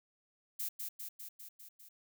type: noise with echo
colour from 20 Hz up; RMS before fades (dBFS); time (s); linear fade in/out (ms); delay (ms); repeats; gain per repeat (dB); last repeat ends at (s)
violet; -38; 0.59-0.69; 10; 200; 6; -3; 1.89
effects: none